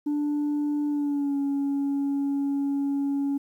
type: tone with pitch glide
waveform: sine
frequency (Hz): 293.7 to 280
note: D4 to C#4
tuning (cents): 0 to +18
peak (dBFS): -21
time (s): 0.06-3.38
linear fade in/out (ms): 10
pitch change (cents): -82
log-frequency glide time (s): 0.88-1.37
effects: tanh soft clip ceiling -22 dBFS + 10-bit